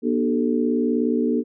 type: tone cluster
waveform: sine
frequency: 240.5 / 299.5 / 381.8 / 438.9 Hz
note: B3 / D4 / G4 / A4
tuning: -46 / +34 / -46 / -4 cents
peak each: -21 / -24 / -27 / -25 dBFS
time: 0.02-1.44 s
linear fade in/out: 50 ms
effects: none